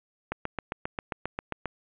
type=click train; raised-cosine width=0.5 ms; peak=-15 dBFS; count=11; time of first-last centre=0.32-1.657 s; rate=7.48 Hz; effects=resampled to 8000 Hz + 7-bit